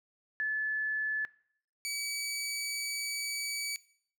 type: tone pair in turn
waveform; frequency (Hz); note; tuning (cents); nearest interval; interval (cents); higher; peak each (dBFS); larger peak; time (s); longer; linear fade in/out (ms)
sine / 15% pulse; 1730 / 2281; A6 / C#7; -30 / +49; perfect fourth; 479; second; -29 / -27; second; 0.4-1.25 / 1.85-3.76; second; 0
effects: noise-tail reverb RT60 0.6 s tail -20 dB re dry